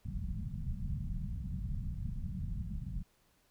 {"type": "low-pass noise", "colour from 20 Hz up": "pink", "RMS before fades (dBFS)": -38, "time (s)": [0.05, 3.03], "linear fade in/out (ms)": 10, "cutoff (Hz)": 200, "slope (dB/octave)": 48, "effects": ["pink hiss -71 dBFS RMS until 3.5 s"]}